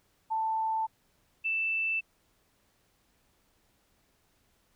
sine tone pair in turn, 885 / 2652 Hz, A5 / E7, +10 / +10 cents, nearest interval octave + perfect fifth, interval 1900 cents, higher second, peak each -27 dBFS, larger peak neither, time 0.3-0.87 / 1.44-2.01 s, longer neither, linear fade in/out 20 ms, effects pink hiss -70 dBFS RMS until 4.75 s

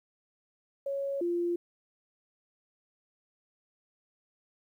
sine tone pair in turn, 554.4 / 346.6 Hz, C#5 / F4, 0 / -13 cents, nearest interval minor sixth, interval 813 cents, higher first, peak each -30 / -27 dBFS, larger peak second, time 0.86-1.21 / 1.21-1.56 s, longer neither, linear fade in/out 5 ms, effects 11-bit

